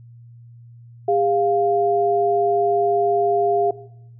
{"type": "tone pair together", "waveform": "sine", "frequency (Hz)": [404.1, 698.5], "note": ["G#4", "F5"], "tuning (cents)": [-47, 0], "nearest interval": "major sixth", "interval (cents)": 947, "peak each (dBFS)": -18, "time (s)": [1.08, 3.71], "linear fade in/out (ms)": 5, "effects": ["noise-tail reverb RT60 0.8 s tail -18 dB re dry", "added 118 Hz sine -41 dBFS peak until 4.19 s"]}